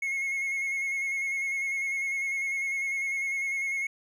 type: tone with vibrato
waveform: triangle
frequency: 2169 Hz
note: C#7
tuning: 38 cents flat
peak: -26 dBFS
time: 0.02-3.87 s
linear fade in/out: 5 ms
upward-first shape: square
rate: 10 Hz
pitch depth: 23 cents each way
effects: none